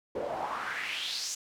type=noise with band-pass filter sweep; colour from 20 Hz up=pink; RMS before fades=-35 dBFS; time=0.15-1.35 s; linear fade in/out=5 ms; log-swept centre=440 to 6800 Hz; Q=3.7; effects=none